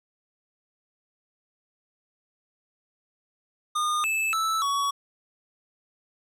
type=tone with pitch steps; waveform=square; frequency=1219 / 2622 / 1315 / 1124 Hz; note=D#6 / E7 / E6 / C#6; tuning=-36 / -10 / -5 / +24 cents; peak=-24 dBFS; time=3.75-4.91 s; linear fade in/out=10 ms; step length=290 ms; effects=low-pass 12000 Hz 12 dB/octave